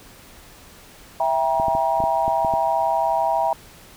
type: chord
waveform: sine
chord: E diminished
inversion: none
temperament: just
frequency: 659.3 / 791.1 / 949.3 Hz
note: E5 / G5 / Bb5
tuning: 0 / +16 / +31 cents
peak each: -22 dBFS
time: 1.2-3.53 s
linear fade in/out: 2 ms
type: clicks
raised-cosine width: 3 ms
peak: -17 dBFS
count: 8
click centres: 1.599 / 1.683 / 1.751 / 2.003 / 2.039 / 2.28 / 2.448 / 2.538 s
effects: pink hiss -46 dBFS RMS until 3.96 s